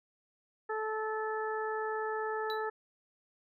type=harmonic tone; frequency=435.4 Hz; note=A4; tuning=18 cents flat; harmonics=1 / 2 / 3 / 4; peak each=-35 / -38 / -40 / -41 dBFS; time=0.69-2.7 s; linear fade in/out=10 ms
type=tone with exponential decay; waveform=triangle; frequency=3951 Hz; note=B7; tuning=in tune; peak=-35 dBFS; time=2.5-2.66 s; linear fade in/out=0 ms; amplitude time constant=34 ms
effects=none